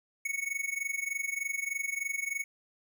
square tone with amplitude modulation, 2217 Hz, C#7, in tune, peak -29 dBFS, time 0.25-2.44 s, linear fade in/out 5 ms, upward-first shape sine, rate 23.3 Hz, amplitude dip 85%, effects none

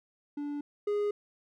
triangle tone pair in turn, 290.3 / 413.1 Hz, D4 / G#4, -20 / -9 cents, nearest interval tritone, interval 611 cents, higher second, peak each -31 / -25 dBFS, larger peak second, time 0.37-0.61 / 0.87-1.11 s, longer neither, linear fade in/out 5 ms, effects none

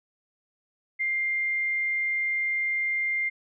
sine tone, 2100 Hz, C7, 6 cents sharp, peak -24 dBFS, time 0.99-3.3 s, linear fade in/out 20 ms, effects none

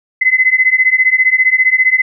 sine beating tone pair, 2030 / 2045 Hz, B6 / C7, +47 / -40 cents, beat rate 15 Hz, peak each -11 dBFS, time 0.21-2.02 s, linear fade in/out 10 ms, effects none

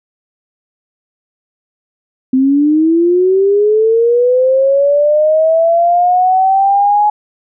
sine linear sweep, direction up, 256.4 to 842 Hz, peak -7 dBFS, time 2.33-7.1 s, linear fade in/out 5 ms, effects none

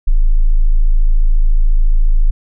sine tone, 27.09 Hz, A0, 26 cents flat, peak -6 dBFS, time 0.07-2.31 s, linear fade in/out 10 ms, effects none

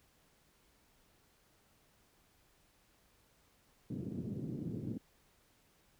pink band-pass noise, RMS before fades -41 dBFS, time 3.9-4.98 s, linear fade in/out 5 ms, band 120 to 320 Hz, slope 24 dB/octave, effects pink hiss -70 dBFS RMS until 5.99 s

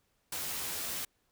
white noise with comb filter, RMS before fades -37 dBFS, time 0.32-1.05 s, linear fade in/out 5 ms, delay 12 ms, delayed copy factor +0.5, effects pink hiss -75 dBFS RMS until 1.31 s

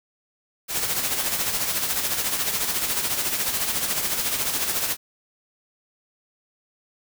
white noise with tremolo, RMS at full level -23 dBFS, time 0.68-4.97 s, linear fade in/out 50 ms, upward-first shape sine, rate 14 Hz, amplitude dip 50%, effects none

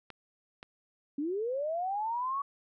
clicks, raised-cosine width 0.3 ms, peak -28 dBFS, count 2, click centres 0.103 / 0.629 s
sine linear sweep, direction up, 273.1 to 1135 Hz, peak -30 dBFS, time 1.18-2.42 s, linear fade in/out 5 ms
effects none

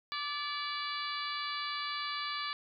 harmonic tone with a mistuned harmonic, 577 Hz, D5, 31 cents flat, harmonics 2 / 3 / 4 / 5 / 6 / 7 / 8, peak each -38 / -43 / -43 / -46 / -44 / -43 / -44 dBFS, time 0.12-2.53 s, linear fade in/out 0 ms, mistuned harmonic 2, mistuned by +28 cents, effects none

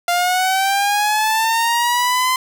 sawtooth linear sweep, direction up, 694 to 1031 Hz, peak -11 dBFS, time 0.08-2.36 s, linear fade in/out 2 ms, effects none

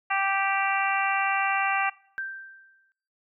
harmonic tone, 391.3 Hz, G4, 3 cents flat, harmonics 2 / 3 / 4 / 5 / 6 / 7, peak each -27 / -29 / -30 / -31 / -32 / -32 dBFS, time 0.1-1.9 s, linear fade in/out 10 ms
sine tone with exponential decay, 1568 Hz, G6, in tune, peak -27 dBFS, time 2.18-2.92 s, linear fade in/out 0 ms, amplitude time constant 160 ms
effects noise-tail reverb RT60 0.6 s tail -21 dB re dry

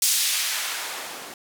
blue noise with band-pass filter sweep, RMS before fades -26 dBFS, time 0.02-1.34 s, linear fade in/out 2 ms, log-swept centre 5900 to 290 Hz, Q 0.71, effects none

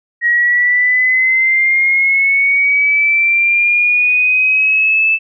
sine linear sweep, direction up, 1891 to 2636 Hz, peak -9 dBFS, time 0.21-5.19 s, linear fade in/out 50 ms, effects none

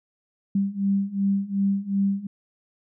sine beating tone pair, 196 / 198.7 Hz, G3 / G3, 0 / +24 cents, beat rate 2.7 Hz, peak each -25 / -23 dBFS, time 0.55-2.27 s, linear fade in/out 5 ms, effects none

